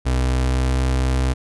35% pulse tone with pitch glide, 63.5 to 64.46 Hz, B1 to C2, +49 to -25 cents, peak -15 dBFS, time 0.05-1.34 s, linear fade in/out 20 ms, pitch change +26 cents, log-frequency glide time 0.27-0.78 s, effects resampled to 24000 Hz

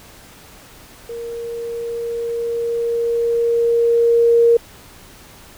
sine tone with level ramp, 467.3 Hz, A#4, 4 cents sharp, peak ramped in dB -26 to -8 dBFS, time 1.09-4.57 s, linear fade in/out 5 ms, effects pink hiss -43 dBFS RMS until 5.57 s

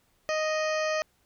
harmonic tone, 622.3 Hz, D#5, in tune, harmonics 1 / 2 / 3 / 4 / 5 / 7 / 8 / 9 / 10, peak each -27 / -34 / -34 / -37 / -44 / -43 / -44 / -47 / -44 dBFS, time 0.29-1.02 s, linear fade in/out 0 ms, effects pink hiss -68 dBFS RMS until 1.25 s

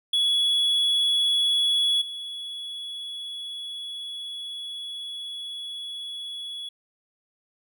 triangle tone with level steps, 3379 Hz, G#7, 29 cents sharp, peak -18 / -31 dBFS, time 0.13-6.69 s, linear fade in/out 5 ms, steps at 2.01 s, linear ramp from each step 10 ms, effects none

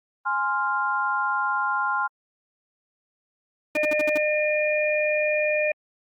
sine chord, F minor, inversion first, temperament equal, 830.6 / 1046.5 / 1396.9 Hz, Ab5 / C6 / F6, 0 / 0 / 0 cents, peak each -28 / -26 / -25 dBFS, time 0.25-2.08 s, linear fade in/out 20 ms
harmonic tone, 606 Hz, D#5, 46 cents flat, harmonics 1 / 3 / 4, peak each -22 / -32 / -25 dBFS, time 3.75-5.72 s, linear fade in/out 5 ms
sawtooth tone bursts, 300.6 Hz, D4, 40 cents sharp, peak -23 dBFS, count 6, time 3.75-4.175 s, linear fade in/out 2 ms, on 20 ms, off 61 ms
effects Opus 48 kbps

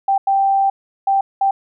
sine tone bursts at uneven times, 784 Hz, G5, in tune, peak -12 dBFS, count 4, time 0.08-0.18 / 0.27-0.7 / 1.07-1.21 / 1.41-1.51 s, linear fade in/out 5 ms, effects none

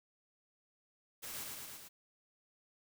white noise with echo, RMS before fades -45 dBFS, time 1.22-1.45 s, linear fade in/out 20 ms, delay 110 ms, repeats 4, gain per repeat -2 dB, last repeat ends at 1.89 s, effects none

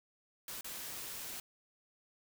white noise with dropouts, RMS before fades -44 dBFS, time 0.48-1.4 s, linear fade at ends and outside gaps 2 ms, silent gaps 0.61-0.644 s, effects none

